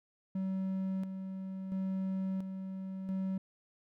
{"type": "tone with tremolo", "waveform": "triangle", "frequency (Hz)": 190.2, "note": "F#3", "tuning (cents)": 48, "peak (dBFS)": -30, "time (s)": [0.35, 3.38], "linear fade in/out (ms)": 5, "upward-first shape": "square", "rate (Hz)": 0.73, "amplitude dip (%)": 50, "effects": []}